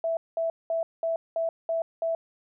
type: tone bursts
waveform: sine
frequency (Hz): 659.3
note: E5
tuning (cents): 0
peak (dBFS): -24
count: 7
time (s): 0.04-2.15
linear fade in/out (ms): 2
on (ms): 130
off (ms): 200
effects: none